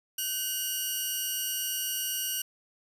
5% pulse tone pair together, 1523 / 2868 Hz, F#6 / F7, +50 / +45 cents, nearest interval major seventh, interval 1095 cents, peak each -26 / -21 dBFS, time 0.18-2.42 s, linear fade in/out 5 ms, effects resampled to 32000 Hz + 9-bit

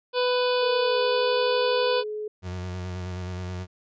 harmonic tone, 497 Hz, B4, 11 cents sharp, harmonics 1 / 2 / 3 / 5 / 6 / 7 / 8 / 9 / 10, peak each -22 / -29 / -34 / -35 / -36 / -34 / -41 / -35 / -44 dBFS, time 0.13-2.04 s, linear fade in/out 50 ms
sine tone with pitch glide, 466.2 to 425 Hz, A#4 to G#4, 0 to +40 cents, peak -29 dBFS, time 0.62-2.28 s, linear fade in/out 5 ms, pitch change -160 cents, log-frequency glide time 0.82-0.99 s
35% pulse tone with vibrato, 90.8 Hz, F#2, 32 cents flat, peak -29 dBFS, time 2.42-3.67 s, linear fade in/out 50 ms, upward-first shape square, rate 9.4 Hz, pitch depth 25 cents each way
effects resampled to 16000 Hz

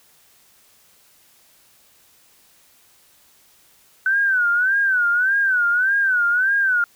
sine tone with vibrato, 1509 Hz, F#6, 34 cents sharp, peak -15 dBFS, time 4.06-6.84 s, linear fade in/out 2 ms, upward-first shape sine, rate 1.7 Hz, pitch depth 130 cents each way, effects white hiss -55 dBFS RMS until 6.95 s

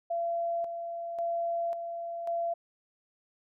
sine tone with tremolo, 680 Hz, F5, 46 cents flat, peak -28 dBFS, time 0.1-2.54 s, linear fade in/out 10 ms, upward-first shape square, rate 0.92 Hz, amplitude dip 50%, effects none

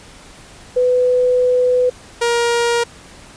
sine / sawtooth tone pair in turn, 499.4 / 472.3 Hz, B4 / A#4, +19 / +23 cents, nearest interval minor second, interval 96 cents, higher first, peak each -11 / -10 dBFS, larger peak second, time 0.76-1.9 / 2.21-2.84 s, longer first, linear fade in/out 10 ms, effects pink hiss -41 dBFS RMS until 3.36 s + resampled to 22050 Hz

